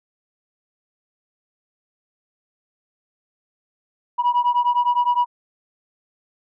sine beating tone pair, 967 / 976.8 Hz, B5 / B5, -37 / -19 cents, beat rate 9.8 Hz, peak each -17 / -18 dBFS, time 4.18-5.26 s, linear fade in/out 20 ms, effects tanh soft clip ceiling -12 dBFS

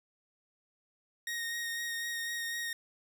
sawtooth tone with vibrato, 1864.7 Hz, A#6, in tune, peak -31 dBFS, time 1.27-2.73 s, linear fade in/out 2 ms, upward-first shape sine, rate 4 Hz, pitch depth 15 cents each way, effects none

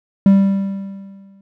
triangle tone with exponential decay, 196 Hz, G3, in tune, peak -3 dBFS, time 0.26-1.41 s, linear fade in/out 2 ms, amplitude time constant 250 ms, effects none

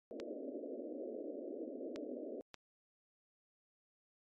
pink band-pass noise, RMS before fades -45 dBFS, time 0.11-2.41 s, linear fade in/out 0 ms, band 240 to 630 Hz, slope 96 dB/octave
clicks, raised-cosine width 0.2 ms, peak -30 dBFS, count 3, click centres 0.2 / 1.96 / 2.543 s
effects MP3 64 kbps

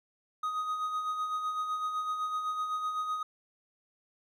triangle tone with tremolo, 1250 Hz, D#6, 8 cents sharp, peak -27 dBFS, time 0.43-3.23 s, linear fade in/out 5 ms, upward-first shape sine, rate 7.9 Hz, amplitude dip 45%, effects none

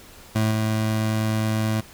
25% pulse tone with level steps, 109.3 Hz, A2, 11 cents flat, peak -15 / -17 dBFS, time 0.35-1.81 s, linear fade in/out 10 ms, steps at 0.51 s, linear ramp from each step 5 ms, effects pink hiss -46 dBFS RMS until 1.93 s

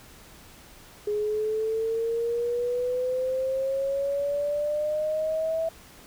sine exponential sweep, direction up, 415.3 to 656 Hz, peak -24 dBFS, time 1.07-5.69 s, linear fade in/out 5 ms, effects pink hiss -50 dBFS RMS until 6.06 s

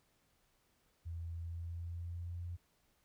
sine tone with pitch glide, 83.8 to 87.06 Hz, E2 to F2, +29 to -5 cents, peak -40 dBFS, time 1.05-2.57 s, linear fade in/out 20 ms, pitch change +66 cents, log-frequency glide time 1.36-2.44 s, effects pink hiss -75 dBFS RMS until 3.04 s

